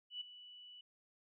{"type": "tone with ADSR envelope", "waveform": "sine", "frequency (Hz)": 2960, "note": "F#7", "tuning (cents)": 0, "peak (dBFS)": -39, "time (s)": [0.1, 0.81], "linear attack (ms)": 110, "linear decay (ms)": 8, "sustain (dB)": -14, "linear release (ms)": 4, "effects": []}